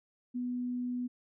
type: tone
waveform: sine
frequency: 246.9 Hz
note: B3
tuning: in tune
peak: -32 dBFS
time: 0.34-1.08 s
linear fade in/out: 20 ms
effects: none